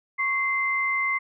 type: tone pair together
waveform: sine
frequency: 1100 / 2077 Hz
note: C#6 / C7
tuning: -14 / -13 cents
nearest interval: major seventh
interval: 1101 cents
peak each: -28 / -23 dBFS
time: 0.18-1.19 s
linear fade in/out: 20 ms
effects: none